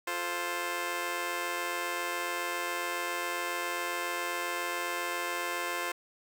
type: chord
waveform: 10% pulse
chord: F major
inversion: none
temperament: just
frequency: 349.2 / 436.5 / 523.8 Hz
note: F4 / A4 / C5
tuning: 0 / -14 / +2 cents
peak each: -28 / -33 / -28 dBFS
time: 0.07-5.92 s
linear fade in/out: 5 ms
effects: none